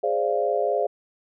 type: chord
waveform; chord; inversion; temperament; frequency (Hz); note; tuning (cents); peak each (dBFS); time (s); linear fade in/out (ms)
sine; D half-diminished seventh; second; equal with one note detuned; 415.3 / 523.3 / 587.3 / 691.6; Ab4 / C5 / D5 / F5; 0 / 0 / 0 / -17; -26; 0.03-0.87; 10
effects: none